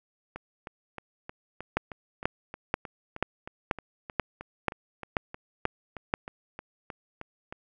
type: two click trains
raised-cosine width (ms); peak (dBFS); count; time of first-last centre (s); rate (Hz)
0.5; -9 / -23; 10 / 24; 1.77-6.139 / 0.36-7.525; 2.06 / 3.21
effects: none